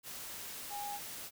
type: tone in noise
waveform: sine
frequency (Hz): 818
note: G#5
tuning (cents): -26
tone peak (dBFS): -39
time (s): 0.69-1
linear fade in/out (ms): 50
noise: white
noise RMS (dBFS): -45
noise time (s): 0.03-1.31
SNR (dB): +3
effects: none